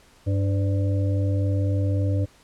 harmonic tone with a mistuned harmonic, 98 Hz, G2, in tune, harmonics 1 / 3 / 5 / 6, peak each -20 / -30 / -34 / -36 dBFS, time 0.26-2.26 s, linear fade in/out 20 ms, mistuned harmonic 5, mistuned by +50 cents, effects pink hiss -55 dBFS RMS until 2.43 s + low-pass 10000 Hz 12 dB/octave

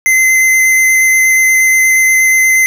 square tone with vibrato, 2060 Hz, C7, 28 cents flat, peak -7 dBFS, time 0.06-2.66 s, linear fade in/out 0 ms, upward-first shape square, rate 8.4 Hz, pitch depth 8 cents each way, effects none

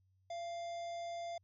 harmonic tone with a mistuned harmonic, 700 Hz, F5, 4 cents sharp, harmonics 1 / 3 / 5 / 7 / 9 / 10, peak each -40 / -56 / -57 / -61 / -65 / -67 dBFS, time 0.3-1.38 s, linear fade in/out 5 ms, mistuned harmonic 1, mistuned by -42 cents, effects added 94 Hz sine -70 dBFS peak until 1.43 s

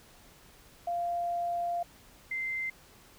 sine tone pair in turn, 694 / 2080 Hz, F5 / C7, -11 / -11 cents, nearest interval octave + perfect fifth, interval 1900 cents, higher second, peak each -29 / -31 dBFS, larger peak first, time 0.87-1.83 / 2.31-2.7 s, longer first, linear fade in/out 5 ms, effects pink hiss -57 dBFS RMS until 3.18 s

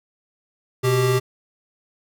square tone pair together, 124.51 / 392 Hz, B2 / G4, +15 / 0 cents, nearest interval octave + minor sixth, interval 1985 cents, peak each -20 dBFS, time 0.83-1.2 s, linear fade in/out 20 ms, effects none

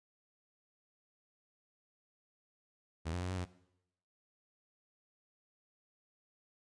sawtooth tone with pitch steps, 80.8 / 89.1 / 90.7 / 93.1 / 89.7 Hz, E2 / F2 / F#2 / F#2 / F2, -34 / +35 / -34 / +11 / +47 cents, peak -32 dBFS, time 3.05-3.455 s, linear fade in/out 20 ms, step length 81 ms, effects noise-tail reverb RT60 0.8 s tail -18 dB re dry + resampled to 22050 Hz

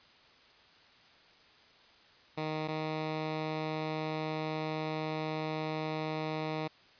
10% pulse tone pair in turn, 155.56 / 156.15 Hz, D#3 / D#3, 0 / +7 cents, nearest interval unison, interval 7 cents, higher second, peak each -25 dBFS, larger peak neither, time 2.37-2.68 / 2.68-6.68 s, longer second, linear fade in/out 10 ms, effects white hiss -60 dBFS RMS until 6.99 s + resampled to 11025 Hz

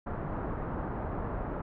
pink low-pass noise, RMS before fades -35 dBFS, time 0.06-1.62 s, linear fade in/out 10 ms, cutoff 1300 Hz, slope 24 dB/octave, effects none

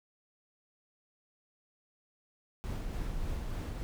brown noise with tremolo, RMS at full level -35 dBFS, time 2.64-3.83 s, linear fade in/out 0 ms, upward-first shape sine, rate 3.4 Hz, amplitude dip 25%, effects none

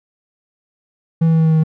triangle tone with pitch steps, 163.8 / 162.76 / 161.73 / 160.71 / 159.69 / 158.68 / 157.67 Hz, E3 / E3 / E3 / E3 / D#3 / D#3 / D#3, -11 / -22 / -33 / -44 / +45 / +34 / +23 cents, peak -8 dBFS, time 1.21-1.637 s, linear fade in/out 10 ms, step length 61 ms, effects none

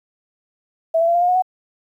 sine tone with pitch steps, 655 / 668.8 / 682.8 / 697.2 / 711.8 / 726.8 / 742 Hz, E5 / E5 / F5 / F5 / F5 / F#5 / F#5, -11 / +25 / -39 / -3 / +33 / -31 / +5 cents, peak -13 dBFS, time 0.94-1.423 s, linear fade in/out 10 ms, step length 69 ms, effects 9-bit

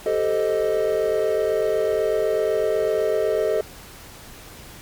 triangle chord, A half-diminished seventh, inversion third, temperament equal with one note detuned, 392 / 440 / 520.2 / 622.3 Hz, G4 / A4 / C5 / Eb5, 0 / 0 / -10 / 0 cents, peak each -24 / -20 / -26 / -21 dBFS, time 0.06-3.61 s, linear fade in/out 2 ms, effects pink hiss -42 dBFS RMS until 4.81 s + MP3 96 kbps

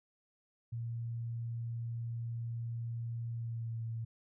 sine tone with pitch glide, 116.54 to 114.01 Hz, A#2 to A#2, 0 to -38 cents, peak -36 dBFS, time 0.72-4.05 s, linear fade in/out 10 ms, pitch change -38 cents, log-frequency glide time 3.31-3.81 s, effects none

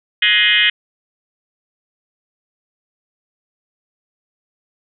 sine tone with frequency modulation, 2500 Hz, D#7, 8 cents sharp, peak -10 dBFS, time 0.22-0.7 s, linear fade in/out 5 ms, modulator 205 Hz, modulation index 3.9, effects none

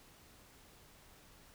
silence, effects pink hiss -61 dBFS RMS until 1.54 s

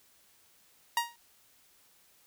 sawtooth tone with exponential decay, 942 Hz, A#5, 18 cents sharp, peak -19 dBFS, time 0.97-1.16 s, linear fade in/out 2 ms, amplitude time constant 41 ms, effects white hiss -64 dBFS RMS until 2.26 s

